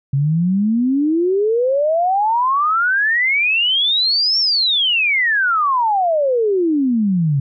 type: exponential two-way sweep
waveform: sine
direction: up then down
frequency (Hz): 133.9 to 5540 to 133.9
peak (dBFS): -13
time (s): 0.13-7.4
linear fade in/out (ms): 5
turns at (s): 4.39
effects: none